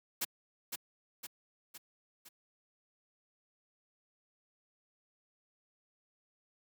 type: noise with echo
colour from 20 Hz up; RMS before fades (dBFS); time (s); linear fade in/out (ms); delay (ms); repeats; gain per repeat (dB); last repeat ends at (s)
white; -34; 0.21-0.25; 10; 510; 4; -5; 2.29
effects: high-pass 150 Hz 12 dB/octave